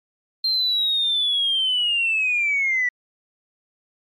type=linear sweep; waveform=sine; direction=down; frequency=4186 to 1943 Hz; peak=-17 dBFS; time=0.44-2.89 s; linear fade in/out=5 ms; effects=tanh soft clip ceiling -13 dBFS + MP3 64 kbps